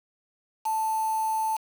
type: tone with quantisation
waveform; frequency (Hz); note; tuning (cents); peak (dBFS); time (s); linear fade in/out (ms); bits
sine; 880; A5; 0; -24; 0.65-1.57; 10; 6
effects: none